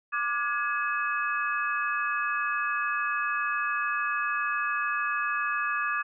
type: tone cluster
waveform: sine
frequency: 1183 / 1430 / 1677 / 2560 Hz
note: D6 / F6 / G#6 / D#7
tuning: +12 / +41 / +16 / +49 cents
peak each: -29 / -35 / -30 / -35 dBFS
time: 0.12-6.03 s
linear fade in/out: 20 ms
effects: none